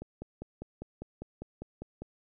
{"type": "click train", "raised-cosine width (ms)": 2, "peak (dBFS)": -27, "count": 11, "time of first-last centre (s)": [0.02, 2.02], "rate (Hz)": 5, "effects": []}